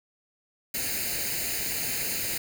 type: noise with comb filter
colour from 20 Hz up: white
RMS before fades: -30 dBFS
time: 0.74-2.38 s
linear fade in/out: 5 ms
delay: 0.44 ms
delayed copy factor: +0.75
effects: none